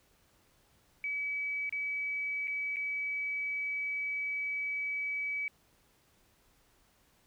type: tone with dropouts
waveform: sine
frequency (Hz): 2285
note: D7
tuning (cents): -48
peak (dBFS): -32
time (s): 1.04-5.48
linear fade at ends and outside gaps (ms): 1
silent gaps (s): 1.694-1.725 / 2.473-2.479 / 2.76-2.767
effects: pink hiss -68 dBFS RMS until 7.26 s